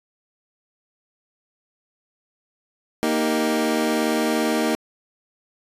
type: chord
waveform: 25% pulse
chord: Eb major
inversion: second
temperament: equal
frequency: 233.1 / 311.1 / 392 Hz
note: Bb3 / Eb4 / G4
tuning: 0 / 0 / 0 cents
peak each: -19 / -19 / -24 dBFS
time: 3.03-4.75 s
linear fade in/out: 0 ms
effects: resampled to 32000 Hz